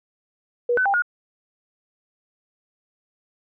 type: tone with pitch steps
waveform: sine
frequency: 482.7 / 1509 / 795 / 1436 Hz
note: B4 / F#6 / G5 / F6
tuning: -40 / +34 / +24 / +48 cents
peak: -17 dBFS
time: 0.69-1.022 s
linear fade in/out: 5 ms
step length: 83 ms
effects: none